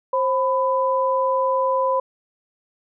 sine tone pair together, 529.7 / 1000 Hz, C5 / B5, +21 / +21 cents, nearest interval major seventh, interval 1100 cents, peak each -20 dBFS, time 0.13-2 s, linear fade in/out 5 ms, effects none

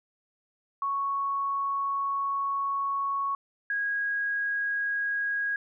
sine tone pair in turn, 1108.7 / 1644.7 Hz, C#6 / G#6, 0 / -17 cents, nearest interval perfect fifth, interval 683 cents, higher second, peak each -26 dBFS, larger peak neither, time 0.82-3.35 / 3.7-5.56 s, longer first, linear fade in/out 2 ms, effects none

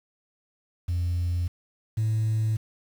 sine tone pair in turn, 87.31 / 109.65 Hz, F2 / A2, 0 / -6 cents, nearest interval major third, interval 394 cents, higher second, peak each -22 / -20 dBFS, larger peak second, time 0.88-1.48 / 1.97-2.57 s, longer neither, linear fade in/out 10 ms, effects tanh soft clip ceiling -20 dBFS + 8-bit

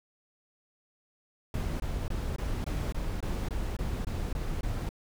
brown noise bursts, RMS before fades -32 dBFS, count 12, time 1.54-4.891 s, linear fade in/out 2 ms, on 260 ms, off 21 ms, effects none

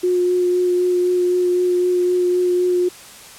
sine tone with vibrato, 359.2 Hz, F4, 49 cents sharp, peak -14 dBFS, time 0.03-2.89 s, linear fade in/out 10 ms, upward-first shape sine, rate 3.9 Hz, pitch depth 12 cents each way, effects white hiss -40 dBFS RMS until 3.38 s + low-pass 11000 Hz 12 dB/octave

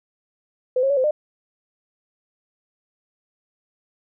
sine tone with pitch steps, 507 / 541 / 566 / 516 / 603 Hz, B4 / C#5 / C#5 / C5 / D5, +45 / -42 / +36 / -24 / +46 cents, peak -16 dBFS, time 0.76-1.11 s, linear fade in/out 5 ms, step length 70 ms, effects none

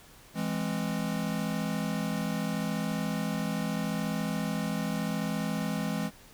square chord, E augmented, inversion none, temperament equal with one note detuned, 166.92 / 207.7 / 261.6 Hz, E3 / G#3 / B#3, +22 / 0 / 0 cents, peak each -34 / -33 / -37 dBFS, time 0.34-6.11 s, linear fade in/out 50 ms, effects pink hiss -54 dBFS RMS until 6.33 s

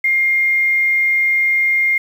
sine tone with quantisation, 2120 Hz, C7, 22 cents sharp, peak -12 dBFS, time 0.04-1.98 s, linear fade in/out 5 ms, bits 7, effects none

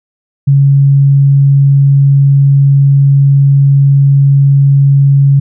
sine tone, 139.1 Hz, C#3, 6 cents sharp, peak -3 dBFS, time 0.47-5.4 s, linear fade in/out 10 ms, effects none

